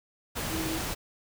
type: tone in noise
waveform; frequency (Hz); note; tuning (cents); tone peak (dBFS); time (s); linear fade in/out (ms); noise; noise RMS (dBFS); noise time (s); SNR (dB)
sine; 321.7; E4; -42; -32; 0.5-0.79; 20; pink; -33; 0.35-0.95; -2
effects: none